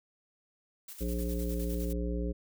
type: noise with tremolo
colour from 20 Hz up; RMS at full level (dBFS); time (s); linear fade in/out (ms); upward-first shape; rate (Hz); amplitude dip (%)
blue; -45; 0.88-1.93; 5; square; 9.8; 50
type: harmonic tone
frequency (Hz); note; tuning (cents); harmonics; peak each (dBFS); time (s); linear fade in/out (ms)
59.1; A#1; +24; 1 / 3 / 5 / 7 / 9; -32 / -37 / -39 / -40 / -42; 1-2.33; 20
effects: none